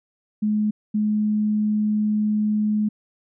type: tone bursts at uneven times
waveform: sine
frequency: 211.9 Hz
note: G#3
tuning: 35 cents sharp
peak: -18 dBFS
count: 2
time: 0.42-0.71 / 0.94-2.89 s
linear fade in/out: 10 ms
effects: none